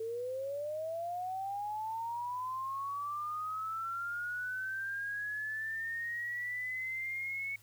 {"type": "linear sweep", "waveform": "sine", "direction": "up", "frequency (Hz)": [440, 2218], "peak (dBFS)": -35, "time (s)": [0, 7.56], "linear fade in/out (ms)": 5, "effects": ["added 106 Hz sine -62 dBFS peak until 7.62 s", "white hiss -63 dBFS RMS until 7.62 s"]}